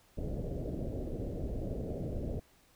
pink low-pass noise, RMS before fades -37 dBFS, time 0.17-2.4 s, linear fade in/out 10 ms, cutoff 620 Hz, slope 48 dB/octave, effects pink hiss -65 dBFS RMS until 2.75 s

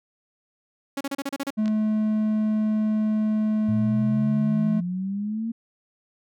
sawtooth tone bursts, 277.2 Hz, C#4, in tune, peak -22 dBFS, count 8, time 0.97-1.505 s, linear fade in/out 5 ms, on 38 ms, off 33 ms
triangle tone, 215.2 Hz, A3, 38 cents flat, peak -18 dBFS, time 1.57-4.81 s, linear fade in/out 20 ms
clicks, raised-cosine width 0.2 ms, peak -22 dBFS, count 2, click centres 1.658 / 1.68 s
sine exponential sweep, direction up, 110 to 232 Hz, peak -25 dBFS, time 3.68-5.52 s, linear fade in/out 10 ms
effects none

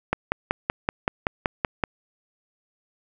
click train, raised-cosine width 0.5 ms, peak -6 dBFS, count 10, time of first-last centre 0.13-1.838 s, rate 5.27 Hz, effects none

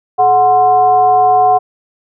sine tone with frequency modulation, 736 Hz, F#5, 9 cents flat, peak -6 dBFS, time 0.18-1.59 s, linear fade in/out 20 ms, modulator 309 Hz, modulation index 0.53, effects none

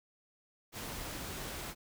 pink noise, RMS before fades -42 dBFS, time 0.72-1.75 s, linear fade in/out 50 ms, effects none

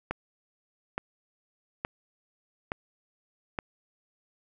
click train, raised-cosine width 0.5 ms, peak -15 dBFS, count 5, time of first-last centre 0.11-3.588 s, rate 1.15 Hz, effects none

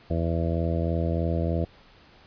harmonic tone, 83.2 Hz, E2, 17 cents sharp, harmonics 1 / 2 / 3 / 4 / 5 / 6 / 7 / 8, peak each -26 / -29 / -35 / -33 / -39 / -34 / -35 / -35 dBFS, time 0.1-1.65 s, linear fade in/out 5 ms, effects pink hiss -54 dBFS RMS until 2.26 s + resampled to 11025 Hz

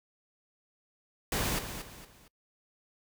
pink noise with echo, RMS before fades -31 dBFS, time 1.32-1.59 s, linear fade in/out 2 ms, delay 230 ms, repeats 3, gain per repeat -9 dB, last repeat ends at 2.28 s, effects noise-tail reverb RT60 0.1 s tail -24 dB re dry

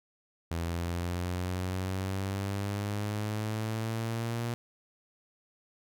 sawtooth exponential sweep, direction up, 83.4 to 118.6 Hz, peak -27 dBFS, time 0.51-4.54 s, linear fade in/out 0 ms, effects none

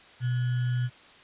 sine tone with sample-and-hold, 123.6 Hz, B2, 2 cents sharp, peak -24 dBFS, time 0.2-0.9 s, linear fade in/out 50 ms, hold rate 1575 Hz, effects white hiss -52 dBFS RMS until 1.23 s + resampled to 8000 Hz

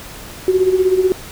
sine tone with tremolo, 372.6 Hz, F#4, 12 cents sharp, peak -8 dBFS, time 0.48-1.12 s, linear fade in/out 0 ms, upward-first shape sine, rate 16 Hz, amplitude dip 70%, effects pink hiss -34 dBFS RMS until 1.31 s

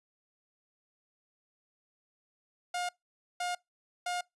sawtooth tone bursts, 712 Hz, F5, 33 cents sharp, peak -28 dBFS, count 3, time 2.74-4.21 s, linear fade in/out 5 ms, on 150 ms, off 510 ms, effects noise-tail reverb RT60 0.2 s tail -26 dB re dry + resampled to 24000 Hz

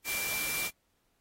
sine tone in noise, 2354 Hz, D7, 3 cents sharp, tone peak -34 dBFS, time 0.04-0.71 s, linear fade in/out 50 ms, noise white, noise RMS -35 dBFS, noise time 0.04-0.71 s, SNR -2 dB, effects pink hiss -75 dBFS RMS until 1.2 s + AAC 48 kbps

